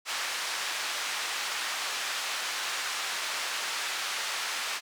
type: band-pass noise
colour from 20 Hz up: pink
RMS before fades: -33 dBFS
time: 0.05-4.81 s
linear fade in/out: 50 ms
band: 1200 to 6800 Hz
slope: 12 dB/octave
effects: none